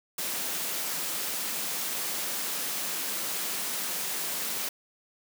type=high-pass noise; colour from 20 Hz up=white; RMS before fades=-32 dBFS; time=0.18-4.69 s; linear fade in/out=5 ms; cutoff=150 Hz; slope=48 dB/octave; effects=none